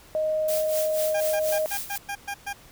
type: tone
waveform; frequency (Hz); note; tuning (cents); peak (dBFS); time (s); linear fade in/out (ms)
sine; 622.3; D#5; 0; -22; 0.15-1.66; 0
type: noise with tremolo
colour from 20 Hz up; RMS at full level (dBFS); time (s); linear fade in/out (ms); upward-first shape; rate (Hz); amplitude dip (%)
blue; -30; 0.48-1.98; 5; sine; 4.1; 75
type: tone bursts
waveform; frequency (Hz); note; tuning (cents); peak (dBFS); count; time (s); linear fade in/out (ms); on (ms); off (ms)
20% pulse; 805; G5; +46; -24; 8; 1.14-2.532; 10; 69; 120
effects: pink hiss -51 dBFS RMS until 2.71 s